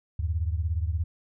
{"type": "beating tone pair", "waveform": "sine", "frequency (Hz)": [77.78, 94.78], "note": ["D#2", "F#2"], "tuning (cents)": [0, 42], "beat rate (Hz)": 17, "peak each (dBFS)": [-26, -30], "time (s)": [0.19, 1.04], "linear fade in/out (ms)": 5, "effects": []}